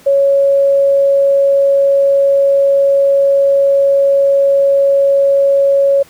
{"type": "tone", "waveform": "sine", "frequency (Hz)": 555, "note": "C#5", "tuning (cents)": 2, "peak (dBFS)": -7, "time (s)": [0.06, 6.03], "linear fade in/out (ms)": 10, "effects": ["pink hiss -43 dBFS RMS until 6.09 s", "high-pass 100 Hz 12 dB/octave"]}